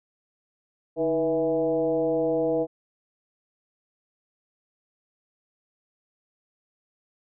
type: tone with frequency modulation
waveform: sine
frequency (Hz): 486.1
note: B4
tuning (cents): -28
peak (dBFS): -21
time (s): 0.96-2.67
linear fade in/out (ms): 50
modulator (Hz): 169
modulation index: 1.1
effects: none